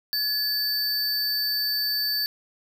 square tone pair together, 1703 / 4560 Hz, G#6 / C#8, +43 / +48 cents, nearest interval octave + perfect fourth, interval 1705 cents, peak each -35 / -24 dBFS, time 0.13-2.26 s, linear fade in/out 0 ms, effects none

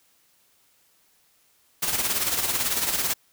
white noise with tremolo, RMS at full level -23 dBFS, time 1.82-3.14 s, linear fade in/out 10 ms, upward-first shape sine, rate 18 Hz, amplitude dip 55%, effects white hiss -63 dBFS RMS until 3.32 s

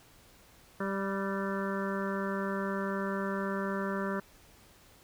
harmonic tone with a mistuned harmonic, 196 Hz, G3, in tune, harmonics 1 / 2 / 3 / 5 / 6 / 7 / 8 / 9, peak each -34 / -37 / -39 / -41 / -42 / -42 / -43 / -44 dBFS, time 0.8-4.2 s, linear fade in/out 5 ms, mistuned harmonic 8, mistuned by -43 cents, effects pink hiss -59 dBFS RMS until 5.03 s

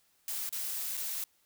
blue noise with dropouts, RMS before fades -36 dBFS, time 0.28-1.24 s, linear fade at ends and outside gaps 1 ms, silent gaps 0.492-0.526 / 0.97-0.974 s, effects white hiss -70 dBFS RMS until 1.45 s

